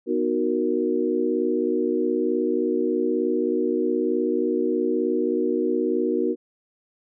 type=chord; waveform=sine; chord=B major seventh; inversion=none; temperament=equal with one note detuned; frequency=247.8 / 311.1 / 370 / 466.2 Hz; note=B3 / D#4 / F#4 / A#4; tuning=+6 / 0 / 0 / 0 cents; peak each=-27 / -26 / -24 / -26 dBFS; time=0.06-6.36 s; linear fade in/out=50 ms; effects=none